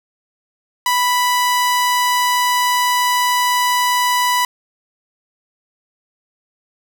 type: tone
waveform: sawtooth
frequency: 987.8 Hz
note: B5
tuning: in tune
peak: -10 dBFS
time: 0.86-4.45 s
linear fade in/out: 2 ms
effects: none